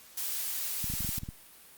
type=noise; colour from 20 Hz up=blue; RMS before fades=-34 dBFS; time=0.17-1.19 s; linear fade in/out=5 ms
type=clicks; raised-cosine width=5 ms; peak=-25 dBFS; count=9; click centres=0.843 / 0.9 / 0.938 / 1.006 / 1.047 / 1.091 / 1.181 / 1.234 / 1.289 s
effects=white hiss -54 dBFS RMS until 1.77 s + Opus 48 kbps